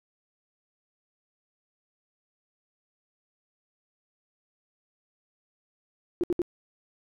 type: tone bursts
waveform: sine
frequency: 349.2 Hz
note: F4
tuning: in tune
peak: -22 dBFS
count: 3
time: 6.21-6.418 s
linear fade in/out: 0 ms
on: 26 ms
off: 65 ms
effects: none